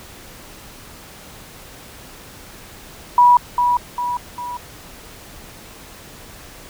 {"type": "tone with echo", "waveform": "sine", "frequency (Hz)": 974, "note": "B5", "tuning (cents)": -24, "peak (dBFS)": -7, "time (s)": [3.18, 3.37], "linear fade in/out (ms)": 2, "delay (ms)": 400, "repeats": 3, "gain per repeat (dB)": -6, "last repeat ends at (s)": 4.57, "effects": ["pink hiss -40 dBFS RMS until 6.69 s"]}